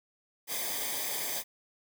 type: noise with comb filter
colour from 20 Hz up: white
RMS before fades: -34 dBFS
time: 0.47-1.44 s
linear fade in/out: 50 ms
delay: 0.72 ms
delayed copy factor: -0.75
effects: none